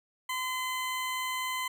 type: tone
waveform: 20% pulse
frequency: 1024 Hz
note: C6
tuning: 38 cents flat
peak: -26 dBFS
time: 0.29-1.68 s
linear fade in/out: 5 ms
effects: none